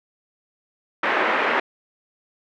white band-pass noise, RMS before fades -21 dBFS, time 1.03-1.6 s, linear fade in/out 5 ms, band 280 to 2100 Hz, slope 24 dB/octave, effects none

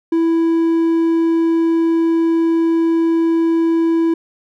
triangle tone, 330.2 Hz, E4, 3 cents sharp, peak -10 dBFS, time 0.12-4.14 s, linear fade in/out 5 ms, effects none

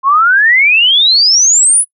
sine exponential sweep, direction up, 1046.5 to 10350 Hz, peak -5 dBFS, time 0.03-1.85 s, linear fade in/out 50 ms, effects noise-tail reverb RT60 0.1 s tail -24 dB re dry

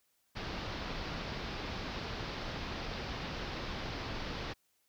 pink low-pass noise, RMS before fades -40 dBFS, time 0.35-4.54 s, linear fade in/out 20 ms, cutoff 5200 Hz, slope 48 dB/octave, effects white hiss -75 dBFS RMS until 4.88 s

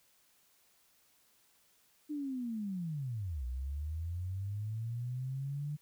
sine linear two-way sweep, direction down then up, 304.6 to 60.1 to 149.9 Hz, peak -35 dBFS, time 2.09-5.77 s, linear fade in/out 20 ms, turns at 3.45 s, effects white hiss -69 dBFS RMS until 5.81 s

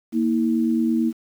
sine tone pair together, 233.1 / 322.2 Hz, A#3 / E4, 0 / -39 cents, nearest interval tritone, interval 561 cents, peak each -19 / -22 dBFS, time 0.12-1.13 s, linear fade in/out 50 ms, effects 8-bit

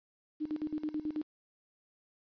sine tone with tremolo, 305.2 Hz, D#4, 33 cents flat, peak -31 dBFS, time 0.4-1.23 s, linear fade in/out 20 ms, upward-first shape square, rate 9.2 Hz, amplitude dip 80%, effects resampled to 11025 Hz + 11-bit

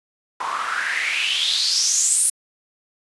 white noise with band-pass filter sweep, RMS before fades -21 dBFS, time 0.4-2.3 s, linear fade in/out 5 ms, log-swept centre 950 to 9900 Hz, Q 6.3, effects resampled to 24000 Hz

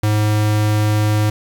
square tone, 106.1 Hz, G#2, 38 cents sharp, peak -14 dBFS, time 0.03-1.3 s, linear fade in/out 5 ms, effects 7-bit

